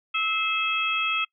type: harmonic tone with a mistuned harmonic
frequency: 651 Hz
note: E5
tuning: 22 cents flat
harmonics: 2 / 3 / 4 / 5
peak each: -28 / -36 / -25 / -30 dBFS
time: 0.14-1.25 s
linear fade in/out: 10 ms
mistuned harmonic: 3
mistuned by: +120 cents
effects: noise-tail reverb RT60 0.1 s tail -24 dB re dry